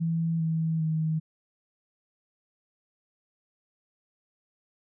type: tone with pitch steps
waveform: sine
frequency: 164.81 / 161.51 / 158.28 Hz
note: E3 / E3 / D#3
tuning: 0 / -35 / +30 cents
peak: -24 dBFS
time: 0-1.2 s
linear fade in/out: 20 ms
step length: 400 ms
effects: none